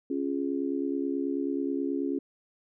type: chord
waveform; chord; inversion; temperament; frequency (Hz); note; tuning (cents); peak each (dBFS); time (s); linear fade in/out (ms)
sine; Db major; none; just; 277.2 / 346.5 / 415.8; Db4 / F4 / Ab4; 0 / -14 / +2; -29 / -33 / -35; 0.1-2.19; 5
effects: none